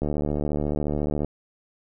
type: click train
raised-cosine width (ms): 2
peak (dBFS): -13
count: 92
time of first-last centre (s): 0.02-1.246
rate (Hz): 74.2
effects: none